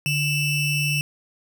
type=ring-modulated tone; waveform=square; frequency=1396.9 Hz; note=F6; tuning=in tune; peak=-18 dBFS; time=0.06-1.01 s; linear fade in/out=0 ms; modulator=1250 Hz; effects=none